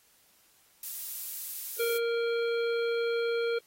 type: noise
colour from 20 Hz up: violet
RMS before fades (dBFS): -36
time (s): 0.83-1.98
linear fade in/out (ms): 2
type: harmonic tone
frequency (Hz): 466.2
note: A#4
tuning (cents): 0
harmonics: 1 / 3 / 5 / 7 / 9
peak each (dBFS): -27 / -37 / -41 / -44 / -46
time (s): 1.79-3.59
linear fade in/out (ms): 10
effects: white hiss -64 dBFS RMS until 3.66 s + AAC 48 kbps